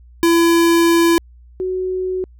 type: tone pair in turn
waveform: square / sine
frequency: 336.6 / 371.1 Hz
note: E4 / F#4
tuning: +36 / +5 cents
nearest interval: major second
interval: 169 cents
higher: second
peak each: -11 / -18 dBFS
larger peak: first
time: 0.23-1.18 / 1.6-2.24 s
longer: first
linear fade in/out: 0 ms
effects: added 60 Hz sine -41 dBFS peak until 2.39 s